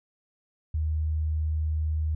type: tone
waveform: sine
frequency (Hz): 77.78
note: D#2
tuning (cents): 0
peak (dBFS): -24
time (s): 0.74-2.15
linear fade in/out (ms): 5
effects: none